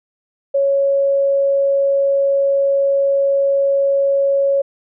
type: tone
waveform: sine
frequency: 554 Hz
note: C#5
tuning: 1 cent flat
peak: -12 dBFS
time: 0.54-4.62 s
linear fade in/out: 10 ms
effects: none